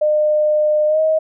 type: tone with pitch glide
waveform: sine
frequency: 606 to 630.6 Hz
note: D#5 to D#5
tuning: -46 to +23 cents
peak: -12 dBFS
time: 0.01-1.19 s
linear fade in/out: 10 ms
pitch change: +69 cents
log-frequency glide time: 0.87-1 s
effects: none